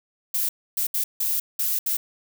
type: noise bursts at uneven times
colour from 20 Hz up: violet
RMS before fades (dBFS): -24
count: 6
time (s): 0.34-0.49 / 0.77-0.87 / 0.94-1.04 / 1.2-1.4 / 1.59-1.79 / 1.86-1.97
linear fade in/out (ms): 5
effects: none